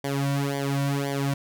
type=tone with flanger; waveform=sawtooth; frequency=139.7 Hz; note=C#3; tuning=14 cents sharp; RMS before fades=-26 dBFS; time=0.04-1.34 s; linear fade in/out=5 ms; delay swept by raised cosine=0.75 to 2.45 ms; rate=1.9 Hz; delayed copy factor=-1; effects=none